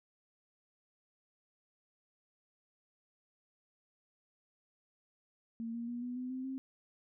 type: tone with pitch steps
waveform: sine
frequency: 229 / 234.6 / 240.4 / 246.3 / 252.3 / 258.5 / 264.9 Hz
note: A#3 / A#3 / B3 / B3 / B3 / C4 / C4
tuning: -31 / +11 / -46 / -5 / +37 / -21 / +22 cents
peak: -37 dBFS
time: 5.6-6.58 s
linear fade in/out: 0 ms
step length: 140 ms
effects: none